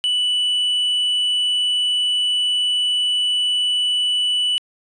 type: tone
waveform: triangle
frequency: 2967 Hz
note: F#7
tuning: 4 cents sharp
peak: -15 dBFS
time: 0.04-4.58 s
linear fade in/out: 0 ms
effects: resampled to 22050 Hz